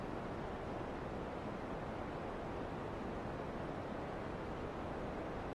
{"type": "low-pass noise", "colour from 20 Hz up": "white", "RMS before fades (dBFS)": -44, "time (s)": [0, 5.53], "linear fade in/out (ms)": 0, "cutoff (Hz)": 650, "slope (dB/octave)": 12, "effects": ["AAC 32 kbps"]}